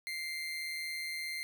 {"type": "tone with amplitude modulation", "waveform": "30% pulse", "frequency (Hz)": 2093, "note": "C7", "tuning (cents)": 0, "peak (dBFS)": -32, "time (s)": [0.07, 1.43], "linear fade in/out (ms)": 0, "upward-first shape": "sine", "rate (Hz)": 157, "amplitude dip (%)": 40, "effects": []}